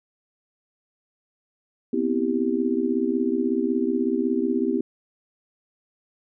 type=chord; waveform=sine; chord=C major seventh; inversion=third; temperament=just; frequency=245.3 / 261.6 / 327 / 392.4 Hz; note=B3 / C4 / E4 / G4; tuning=-12 / 0 / -14 / +2 cents; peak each=-26 dBFS; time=1.93-4.81 s; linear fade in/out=5 ms; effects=none